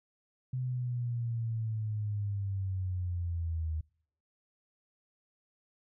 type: linear sweep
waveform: sine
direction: down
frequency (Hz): 128.6 to 77.78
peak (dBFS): -31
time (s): 0.53-3.81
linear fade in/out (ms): 5
effects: noise-tail reverb RT60 0.6 s tail -26 dB re dry